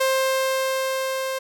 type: tone with level ramp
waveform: sawtooth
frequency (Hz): 528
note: C5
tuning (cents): +16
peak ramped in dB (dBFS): -14 to -21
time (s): 0-1.39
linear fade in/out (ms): 10
effects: none